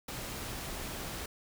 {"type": "noise", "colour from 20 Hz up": "pink", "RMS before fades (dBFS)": -40, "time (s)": [0.08, 1.26], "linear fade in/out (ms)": 5, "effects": []}